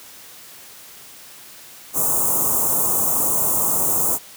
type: band-stop noise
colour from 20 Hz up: white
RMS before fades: -19 dBFS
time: 1.93-4.19 s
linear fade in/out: 50 ms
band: 1200 to 6800 Hz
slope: 48 dB/octave
effects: white hiss -42 dBFS RMS until 4.36 s + high-pass 80 Hz 12 dB/octave